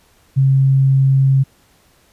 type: tone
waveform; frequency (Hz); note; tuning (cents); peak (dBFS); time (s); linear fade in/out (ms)
sine; 134.9; C#3; -47; -9; 0.36-1.44; 20
effects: pink hiss -54 dBFS RMS until 2.12 s + resampled to 32000 Hz